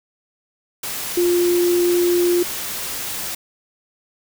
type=tone in noise; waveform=sine; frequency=351.1 Hz; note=F4; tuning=9 cents sharp; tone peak=-14 dBFS; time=1.17-2.43 s; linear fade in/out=5 ms; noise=white; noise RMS=-27 dBFS; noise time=0.83-3.35 s; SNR=+10 dB; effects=none